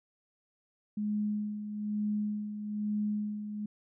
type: tone with tremolo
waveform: sine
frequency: 209.6 Hz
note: G#3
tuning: 16 cents sharp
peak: -28 dBFS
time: 0.97-3.66 s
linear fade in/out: 5 ms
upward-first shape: sine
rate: 1.1 Hz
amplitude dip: 60%
effects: none